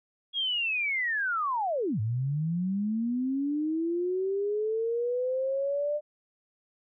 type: linear two-way sweep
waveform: sine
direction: down then up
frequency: 3322 to 103.83 to 600 Hz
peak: -26 dBFS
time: 0.33-6.01 s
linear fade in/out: 50 ms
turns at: 2 s
effects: none